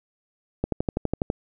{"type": "click train", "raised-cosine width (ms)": 2, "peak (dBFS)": -10, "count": 9, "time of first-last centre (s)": [0.64, 1.301], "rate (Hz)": 12.1, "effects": []}